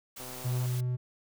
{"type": "noise", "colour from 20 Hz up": "white", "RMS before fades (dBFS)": -44, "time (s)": [0.16, 0.81], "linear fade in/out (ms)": 10}
{"type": "click train", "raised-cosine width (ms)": 1, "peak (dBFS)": -32, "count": 59, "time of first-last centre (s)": [0.2, 0.657], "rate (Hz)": 127}
{"type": "tone", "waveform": "triangle", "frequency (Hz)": 124.7, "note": "B2", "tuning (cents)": 17, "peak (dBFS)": -26, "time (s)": [0.44, 0.97], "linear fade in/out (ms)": 20}
{"effects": []}